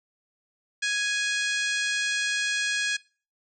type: harmonic tone with a mistuned harmonic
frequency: 830.6 Hz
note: G#5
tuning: in tune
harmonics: 2 / 3 / 4 / 5 / 6 / 7 / 8 / 9 / 10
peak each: -27 / -31 / -33 / -35 / -37 / -38 / -39 / -40 / -41 dBFS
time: 0.82-2.97 s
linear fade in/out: 10 ms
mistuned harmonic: 5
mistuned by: +24 cents
effects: noise-tail reverb RT60 0.4 s tail -23 dB re dry